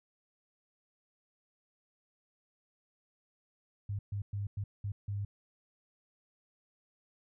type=tone bursts at uneven times; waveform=sine; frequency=101.1 Hz; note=G#2; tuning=46 cents flat; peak=-33 dBFS; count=6; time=3.89-3.99 / 4.12-4.22 / 4.33-4.47 / 4.57-4.64 / 4.84-4.92 / 5.08-5.25 s; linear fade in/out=5 ms; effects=none